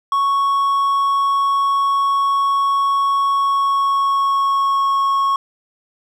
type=tone with pitch glide; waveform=triangle; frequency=1108.7 to 1099.1 Hz; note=C#6 to C#6; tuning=0 to -15 cents; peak=-12 dBFS; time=0.12-5.36 s; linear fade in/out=2 ms; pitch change=-15 cents; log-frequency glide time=3.32-4.99 s; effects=none